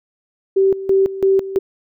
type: tone with tremolo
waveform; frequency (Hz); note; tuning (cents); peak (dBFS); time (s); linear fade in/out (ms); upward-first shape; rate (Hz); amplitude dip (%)
sine; 386.9; G4; -23; -10; 0.56-1.59; 10; square; 3; 80
effects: none